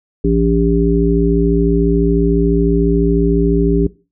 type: harmonic tone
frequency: 57 Hz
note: A#1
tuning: 38 cents flat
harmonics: 1 / 3 / 5 / 7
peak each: -16 / -16 / -16 / -16 dBFS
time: 0.24-3.87 s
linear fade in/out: 5 ms
effects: noise-tail reverb RT60 0.3 s tail -19 dB re dry